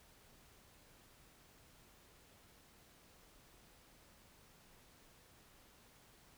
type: silence
effects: pink hiss -65 dBFS RMS until 6.37 s